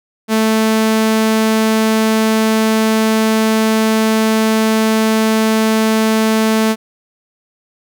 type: tone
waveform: sawtooth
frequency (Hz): 220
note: A3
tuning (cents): 0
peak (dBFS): -7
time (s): 0.28-6.76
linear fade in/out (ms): 50
effects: none